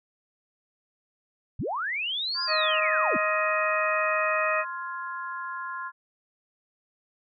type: linear two-way sweep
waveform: sine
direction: up then down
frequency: 52.8 to 4978 to 164.7 Hz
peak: -27 dBFS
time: 1.59-3.17 s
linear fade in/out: 5 ms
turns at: 2.43 s
type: chord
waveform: sine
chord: F minor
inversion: second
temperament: just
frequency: 1047.7 / 1396.9 / 1676.3 Hz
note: C6 / F6 / Ab6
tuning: +2 / 0 / +16 cents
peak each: -34 / -37 / -39 dBFS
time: 2.34-5.92 s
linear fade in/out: 50 ms
type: harmonic tone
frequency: 626 Hz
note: D#5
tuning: 10 cents sharp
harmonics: 1 / 2 / 3 / 4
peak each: -28 / -28 / -29 / -30 dBFS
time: 2.47-4.65 s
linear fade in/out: 50 ms
effects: none